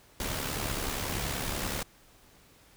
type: noise with amplitude modulation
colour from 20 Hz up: pink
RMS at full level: -31 dBFS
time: 0.2-1.83 s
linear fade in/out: 2 ms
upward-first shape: sine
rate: 70.5 Hz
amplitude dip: 50%
effects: pink hiss -59 dBFS RMS until 2.76 s